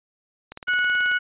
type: click train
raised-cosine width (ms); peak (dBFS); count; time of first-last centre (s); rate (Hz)
0.3; -21; 12; 0.52-1.115; 18.5
type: harmonic tone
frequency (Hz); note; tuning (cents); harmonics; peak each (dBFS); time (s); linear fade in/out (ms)
734; F#5; -14; 2 / 3 / 4; -19 / -31 / -31; 0.67-1.19; 20
effects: resampled to 8000 Hz